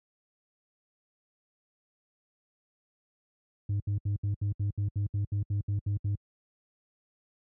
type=tone bursts; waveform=sine; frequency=101.5 Hz; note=G#2; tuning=39 cents flat; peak=-23 dBFS; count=14; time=3.69-6.153 s; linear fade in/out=5 ms; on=110 ms; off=71 ms; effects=tanh soft clip ceiling -25 dBFS + high-pass 60 Hz 12 dB/octave